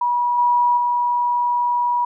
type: tone with level steps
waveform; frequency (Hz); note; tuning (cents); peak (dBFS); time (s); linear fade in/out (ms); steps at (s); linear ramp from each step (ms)
sine; 968; B5; -35; -16 / -13 / -16; 0.01-2.05; 5; 0.38 / 0.77; 5
effects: none